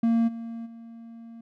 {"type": "tone with level steps", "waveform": "triangle", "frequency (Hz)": 230, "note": "A#3", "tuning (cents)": -23, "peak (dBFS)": [-17, -31, -39], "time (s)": [0.03, 1.41], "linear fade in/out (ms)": 5, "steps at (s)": [0.27, 0.65], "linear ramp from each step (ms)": 20, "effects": []}